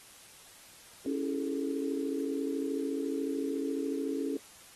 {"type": "chord", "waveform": "sine", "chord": "A major seventh", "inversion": "first", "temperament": "equal with one note detuned", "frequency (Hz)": [277.2, 329.6, 406.1, 440], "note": ["C#4", "E4", "G#4", "A4"], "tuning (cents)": [0, 0, -39, 0], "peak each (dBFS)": [-33, -38, -39, -37], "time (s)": [1.06, 4.37], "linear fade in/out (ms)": 2, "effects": ["white hiss -54 dBFS RMS until 4.75 s", "AAC 32 kbps"]}